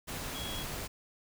sine tone in noise, 3322 Hz, G#7, in tune, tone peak -41 dBFS, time 0.34-0.64 s, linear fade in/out 20 ms, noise pink, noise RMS -39 dBFS, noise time 0.07-0.88 s, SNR -5 dB, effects none

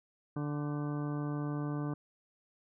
harmonic tone with a mistuned harmonic, 146.83 Hz, D3, in tune, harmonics 1 / 2 / 3 / 4 / 5 / 6 / 7 / 8 / 10, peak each -35 / -37 / -46 / -49 / -51 / -53 / -51 / -49 / -55 dBFS, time 0.36-1.94 s, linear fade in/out 5 ms, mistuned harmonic 10, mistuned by +57 cents, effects none

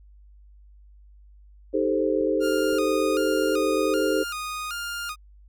sine chord, A half-diminished seventh, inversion second, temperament equal, 311.1 / 392 / 440 / 523.3 Hz, Eb4 / G4 / A4 / C5, 0 / 0 / 0 / 0 cents, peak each -26 dBFS, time 1.73-4.24 s, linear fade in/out 20 ms
clicks, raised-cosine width 3 ms, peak -33 dBFS, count 2, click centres 2.209 / 2.729 s
sawtooth tone with vibrato, 1318.5 Hz, E6, in tune, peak -26 dBFS, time 2.4-5.16 s, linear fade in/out 50 ms, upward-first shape square, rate 1.3 Hz, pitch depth 110 cents each way
effects added 50 Hz sine -48 dBFS peak until 5.48 s

